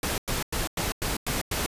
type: noise bursts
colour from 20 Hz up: pink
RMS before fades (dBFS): -28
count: 7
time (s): 0.03-1.662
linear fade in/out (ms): 2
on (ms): 150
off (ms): 97
effects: resampled to 32000 Hz